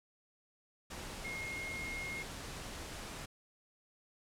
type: tone in noise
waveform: sine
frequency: 2146 Hz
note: C7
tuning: 43 cents sharp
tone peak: -40 dBFS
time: 1.24-2.23 s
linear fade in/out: 10 ms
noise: pink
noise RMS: -45 dBFS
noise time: 0.9-3.26 s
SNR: +2 dB
effects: low-pass 10000 Hz 12 dB/octave